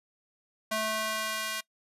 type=tone with high-pass filter sweep; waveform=square; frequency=217.9 Hz; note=A3; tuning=17 cents flat; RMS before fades=-32 dBFS; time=0.71-1.61 s; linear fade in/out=10 ms; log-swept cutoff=590 to 1700 Hz; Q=0.76; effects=noise-tail reverb RT60 0.1 s tail -21 dB re dry + resampled to 32000 Hz